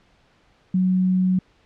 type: tone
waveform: sine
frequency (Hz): 185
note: F#3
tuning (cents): 0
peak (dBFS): -16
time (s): 0.74-1.39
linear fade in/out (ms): 5
effects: pink hiss -59 dBFS RMS until 1.65 s + low-pass 4000 Hz 12 dB/octave